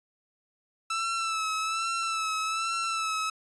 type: tone with vibrato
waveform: sawtooth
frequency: 1318.5 Hz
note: E6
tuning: in tune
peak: -24 dBFS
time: 0.9-3.3 s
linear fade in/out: 5 ms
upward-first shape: sine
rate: 1.2 Hz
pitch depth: 42 cents each way
effects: resampled to 22050 Hz